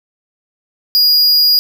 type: tone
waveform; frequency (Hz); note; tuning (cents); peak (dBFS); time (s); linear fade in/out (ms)
square; 4874; D#8; -37; -8; 0.95-1.59; 0
effects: none